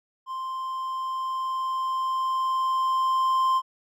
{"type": "tone with level ramp", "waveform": "triangle", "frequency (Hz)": 1046.5, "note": "C6", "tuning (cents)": 0, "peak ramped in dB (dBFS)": [-28, -17], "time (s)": [0.26, 3.62], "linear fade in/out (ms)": 50, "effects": []}